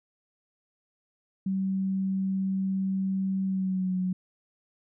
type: tone with pitch glide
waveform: sine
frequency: 191.6 to 184.22 Hz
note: G3 to F#3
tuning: -39 to -7 cents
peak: -25 dBFS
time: 1.46-4.13 s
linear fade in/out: 5 ms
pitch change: -68 cents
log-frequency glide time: 3.45-3.96 s
effects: none